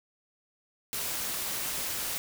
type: noise with amplitude modulation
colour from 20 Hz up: white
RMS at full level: -31 dBFS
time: 0.93-2.18 s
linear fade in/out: 0 ms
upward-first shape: sine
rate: 228 Hz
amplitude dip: 50%
effects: none